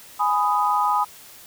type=chord; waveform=sine; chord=G# minor; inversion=none; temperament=just; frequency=830.6 / 996.7 / 1245.9 Hz; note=G#5 / B5 / D#6; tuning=0 / +16 / +2 cents; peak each=-22 dBFS; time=0.19-1.05 s; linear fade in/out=20 ms; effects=white hiss -45 dBFS RMS until 1.46 s